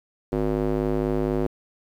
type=tone with band-pass filter; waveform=square; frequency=52.1 Hz; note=G#1; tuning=6 cents sharp; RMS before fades=-24 dBFS; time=0.32-1.47 s; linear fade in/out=5 ms; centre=380 Hz; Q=1.7; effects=9-bit